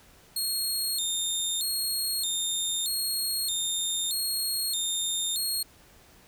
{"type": "tone with vibrato", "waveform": "20% pulse", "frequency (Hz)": 3951, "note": "B7", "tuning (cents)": 0, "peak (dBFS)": -21, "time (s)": [0.36, 5.63], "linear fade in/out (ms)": 5, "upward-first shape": "square", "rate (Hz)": 0.8, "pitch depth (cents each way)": 140, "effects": ["pink hiss -56 dBFS RMS until 6.27 s"]}